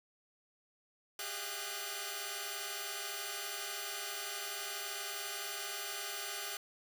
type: tone cluster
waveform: 5% pulse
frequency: 385.5 / 405.9 / 615 / 691 / 1499 Hz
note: G4 / G#4 / D#5 / F5 / F#6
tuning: -29 / -40 / -20 / -19 / +22 cents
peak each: -40 / -34 / -37 / -35 / -31 dBFS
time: 1.19-6.57 s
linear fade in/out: 2 ms
effects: none